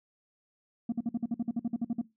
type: tone bursts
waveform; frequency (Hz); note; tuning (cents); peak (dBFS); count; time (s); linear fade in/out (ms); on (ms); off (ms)
sine; 233.1; A#3; 0; -24; 14; 0.89-2.015; 5; 33; 51
effects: noise-tail reverb RT60 0.2 s tail -19 dB re dry + tanh soft clip ceiling -26 dBFS